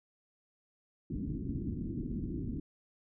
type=low-pass noise; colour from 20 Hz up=white; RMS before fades=-37 dBFS; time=1.1-2.6 s; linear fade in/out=5 ms; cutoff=320 Hz; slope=48 dB/octave; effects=none